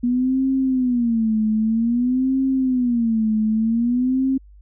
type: tone with vibrato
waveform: sine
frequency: 240 Hz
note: B3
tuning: 49 cents flat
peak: -16 dBFS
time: 0.03-4.38 s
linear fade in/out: 10 ms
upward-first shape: sine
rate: 0.52 Hz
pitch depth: 180 cents each way
effects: added 50 Hz sine -43 dBFS peak until 4.61 s